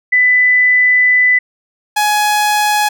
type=tone pair in turn; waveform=sine / sawtooth; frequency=1996 / 839.2 Hz; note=B6 / G#5; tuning=+18 / +18 cents; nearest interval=octave + minor third; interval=1500 cents; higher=first; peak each=-7 dBFS; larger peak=neither; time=0.12-1.39 / 1.96-2.89 s; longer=first; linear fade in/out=10 ms; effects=none